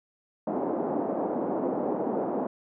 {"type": "band-pass noise", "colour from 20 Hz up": "pink", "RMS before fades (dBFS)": -29, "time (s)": [0.47, 2.47], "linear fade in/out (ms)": 5, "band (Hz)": [230, 800], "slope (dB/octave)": 24, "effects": []}